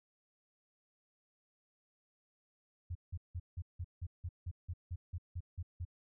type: tone bursts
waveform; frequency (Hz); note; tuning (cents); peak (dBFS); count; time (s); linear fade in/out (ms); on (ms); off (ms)
sine; 87.31; F2; 0; -37; 14; 2.9-5.852; 10; 53; 170
effects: none